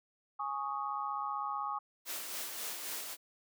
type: chord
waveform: sine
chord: Ab suspended fourth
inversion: none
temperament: equal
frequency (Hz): 830.6 / 1108.7 / 1244.5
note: Ab5 / Db6 / Eb6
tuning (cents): 0 / 0 / 0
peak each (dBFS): -39 / -38 / -39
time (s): 0.39-1.79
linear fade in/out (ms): 10
type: noise with tremolo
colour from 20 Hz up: white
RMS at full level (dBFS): -39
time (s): 2.05-3.17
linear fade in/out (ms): 50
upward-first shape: sine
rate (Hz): 3.7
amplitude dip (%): 40
effects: high-pass 300 Hz 12 dB/octave